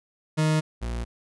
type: tone pair in turn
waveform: 40% pulse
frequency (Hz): 155.56 / 58.47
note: D#3 / A#1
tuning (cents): 0 / +6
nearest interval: octave + perfect fourth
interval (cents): 1694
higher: first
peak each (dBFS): -19 / -27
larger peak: first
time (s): 0.37-0.61 / 0.81-1.05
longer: neither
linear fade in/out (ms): 20
effects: resampled to 24000 Hz